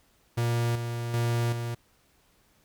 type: tone with tremolo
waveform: 45% pulse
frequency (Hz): 118.1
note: A#2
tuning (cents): +23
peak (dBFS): -24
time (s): 0.37-1.75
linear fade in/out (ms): 10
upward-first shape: square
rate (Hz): 1.3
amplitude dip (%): 50
effects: pink hiss -65 dBFS RMS until 2.64 s